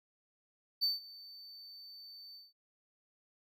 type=tone with ADSR envelope; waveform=triangle; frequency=4549 Hz; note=C#8; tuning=44 cents sharp; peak=-26 dBFS; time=0.81-2.53 s; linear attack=25 ms; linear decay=160 ms; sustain=-22 dB; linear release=180 ms; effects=none